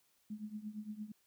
sine tone with tremolo, 212.3 Hz, G#3, 38 cents sharp, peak -38 dBFS, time 0.3-1.12 s, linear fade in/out 5 ms, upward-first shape triangle, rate 8.7 Hz, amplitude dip 90%, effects white hiss -74 dBFS RMS until 1.26 s

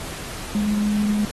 sine tone in noise, 208.7 Hz, G#3, 9 cents sharp, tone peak -18 dBFS, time 0.55-1.25 s, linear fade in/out 0 ms, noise pink, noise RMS -34 dBFS, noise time 0-1.31 s, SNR +13 dB, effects AAC 32 kbps

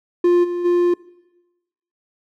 triangle tone with level steps, 351 Hz, F4, 9 cents sharp, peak -9 / -19 / -11 dBFS, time 0.24-0.94 s, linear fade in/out 5 ms, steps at 0.43 / 0.64 s, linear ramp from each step 20 ms, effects noise-tail reverb RT60 1.0 s tail -21 dB re dry

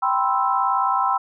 sine chord, C major seventh, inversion second, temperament equal, 784 / 987.8 / 1046.5 / 1318.5 Hz, G5 / B5 / C6 / E6, 0 / 0 / 0 / 0 cents, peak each -23 dBFS, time 0.02-1.18 s, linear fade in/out 10 ms, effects none

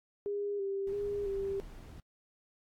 sine tone with vibrato, 400 Hz, G4, 35 cents sharp, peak -32 dBFS, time 0.26-1.6 s, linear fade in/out 0 ms, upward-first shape square, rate 1.5 Hz, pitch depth 30 cents each way
brown noise, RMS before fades -48 dBFS, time 0.87-2 s, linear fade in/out 2 ms
effects AAC 64 kbps

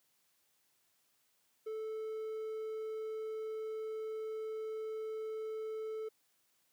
triangle tone, 437.7 Hz, A4, 9 cents flat, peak -36 dBFS, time 1.66-6.09 s, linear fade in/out 10 ms, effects white hiss -75 dBFS RMS until 6.72 s + high-pass 100 Hz 12 dB/octave

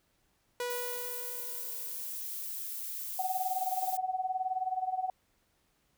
sawtooth tone with exponential decay, 488.8 Hz, B4, 18 cents flat, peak -28 dBFS, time 0.6-2.44 s, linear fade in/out 2 ms, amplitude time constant 400 ms
violet noise, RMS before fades -39 dBFS, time 0.7-3.97 s, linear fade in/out 2 ms
sine tone with tremolo, 748 Hz, F#5, 19 cents sharp, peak -27 dBFS, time 3.19-5.1 s, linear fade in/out 2 ms, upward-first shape sine, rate 19 Hz, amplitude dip 80%
effects pink hiss -73 dBFS RMS until 5.97 s

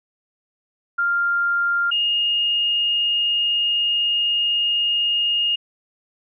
sine tone pair in turn, 1396 / 2846 Hz, F6 / F7, -1 / +32 cents, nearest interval octave, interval 1233 cents, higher second, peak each -17 dBFS, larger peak neither, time 0.98-1.91 / 1.91-5.56 s, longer second, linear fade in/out 10 ms, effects none

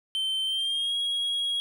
triangle tone with pitch glide, 3100 to 3303 Hz, G7 to G#7, -20 to -10 cents, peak -24 dBFS, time 0.15-1.6 s, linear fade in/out 0 ms, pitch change +110 cents, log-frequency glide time 0.44-0.96 s, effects none

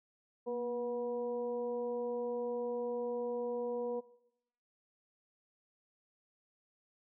harmonic tone with a mistuned harmonic, 242.3 Hz, B3, 33 cents flat, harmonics 1 / 2 / 3 / 4, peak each -44 / -35 / -49 / -47 dBFS, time 0.46-4.01 s, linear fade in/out 20 ms, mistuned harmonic 1, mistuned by -39 cents, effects noise-tail reverb RT60 0.8 s tail -19 dB re dry

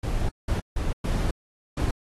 brown noise bursts at uneven times, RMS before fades -25 dBFS, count 5, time 0.03-0.29 / 0.48-0.6 / 0.76-0.93 / 1.04-1.31 / 1.77-1.91 s, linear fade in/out 5 ms, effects AAC 32 kbps

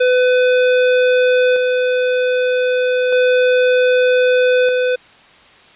square tone with tremolo, 502 Hz, B4, 28 cents sharp, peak -11 dBFS, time 0-4.96 s, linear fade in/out 10 ms, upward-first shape square, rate 0.32 Hz, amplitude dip 30%, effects white hiss -45 dBFS RMS until 5.75 s + resampled to 8000 Hz

